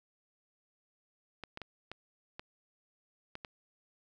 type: clicks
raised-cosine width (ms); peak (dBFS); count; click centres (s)
0.3; -26; 7; 1.437 / 1.574 / 1.617 / 1.916 / 2.395 / 3.354 / 3.448
effects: none